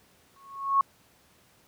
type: tone with exponential growth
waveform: sine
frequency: 1100 Hz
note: C#6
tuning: 14 cents flat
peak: -16 dBFS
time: 0.36-0.81 s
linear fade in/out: 2 ms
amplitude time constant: 97 ms
effects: pink hiss -61 dBFS RMS until 1.67 s + high-pass 80 Hz 12 dB/octave